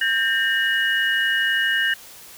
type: tone cluster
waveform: sine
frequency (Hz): 1589 / 1821 / 2900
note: G6 / A#6 / F#7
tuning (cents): +23 / -41 / -35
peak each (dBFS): -22 / -21 / -24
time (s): 0.01-1.94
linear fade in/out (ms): 5
effects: white hiss -43 dBFS RMS until 2.37 s